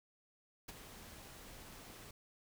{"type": "noise with ADSR envelope", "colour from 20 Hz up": "pink", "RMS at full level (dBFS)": -44, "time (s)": [0.68, 2.11], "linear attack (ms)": 10, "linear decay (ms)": 20, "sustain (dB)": -10, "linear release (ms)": 4, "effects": []}